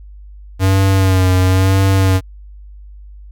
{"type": "tone with vibrato", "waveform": "square", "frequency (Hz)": 94.5, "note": "F#2", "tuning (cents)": 37, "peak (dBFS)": -10, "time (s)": [0.59, 2.21], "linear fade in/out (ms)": 50, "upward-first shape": "sine", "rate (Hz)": 0.99, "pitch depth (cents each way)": 41, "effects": ["added 50 Hz sine -33 dBFS peak until 3.31 s"]}